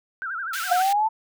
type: tone with vibrato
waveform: sine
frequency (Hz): 1452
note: F#6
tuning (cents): -33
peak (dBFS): -27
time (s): 0.22-0.82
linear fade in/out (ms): 0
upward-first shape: sine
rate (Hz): 12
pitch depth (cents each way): 180
type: high-pass noise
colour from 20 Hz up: pink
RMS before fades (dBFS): -33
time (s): 0.53-0.93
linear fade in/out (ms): 5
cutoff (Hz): 1700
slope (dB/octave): 24
type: tone with exponential growth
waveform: sine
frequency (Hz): 740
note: F#5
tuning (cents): 0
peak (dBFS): -19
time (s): 0.62-0.73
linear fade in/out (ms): 5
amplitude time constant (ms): 23
type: exponential sweep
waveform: sine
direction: up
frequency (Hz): 696 to 897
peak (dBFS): -18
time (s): 0.7-1.09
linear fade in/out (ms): 20
effects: none